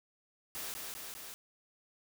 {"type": "noise with echo", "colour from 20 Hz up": "white", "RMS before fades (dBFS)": -41, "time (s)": [0.55, 0.74], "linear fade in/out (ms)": 0, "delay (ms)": 200, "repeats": 3, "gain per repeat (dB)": -2, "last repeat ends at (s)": 1.34, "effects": []}